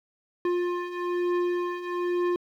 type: beating tone pair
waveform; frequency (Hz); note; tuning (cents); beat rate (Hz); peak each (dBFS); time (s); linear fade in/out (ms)
square; 352.3 / 353.4; F4 / F4; +15 / +21; 1.1; -32 / -27; 0.45-2.36; 2
effects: low-pass 2000 Hz 12 dB/octave + 10-bit